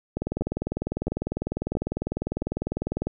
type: two click trains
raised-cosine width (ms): 2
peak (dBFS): -12 / -20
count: 59 / 4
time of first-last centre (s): 0.17-3.07 / 0.41-2.423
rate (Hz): 20 / 1.49
effects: none